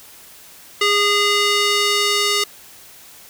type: tone with band-pass filter sweep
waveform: square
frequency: 410 Hz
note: G#4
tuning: 22 cents flat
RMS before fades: -17 dBFS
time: 0.81-2.44 s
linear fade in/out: 5 ms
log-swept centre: 2900 to 4700 Hz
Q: 0.89
effects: white hiss -43 dBFS RMS until 3.29 s